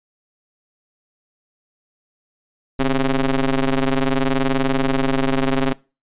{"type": "ring-modulated tone", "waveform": "sawtooth", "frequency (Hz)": 136.3, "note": "C#3", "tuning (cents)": -29, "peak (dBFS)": -9, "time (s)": [2.79, 5.73], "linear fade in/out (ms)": 5, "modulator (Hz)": 126, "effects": ["noise-tail reverb RT60 0.3 s tail -22 dB re dry", "resampled to 8000 Hz"]}